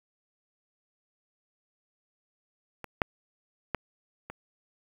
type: clicks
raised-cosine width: 0.5 ms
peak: -23 / -8 / -13 / -24 dBFS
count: 4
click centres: 2.843 / 3.018 / 3.747 / 4.3 s
effects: 7-bit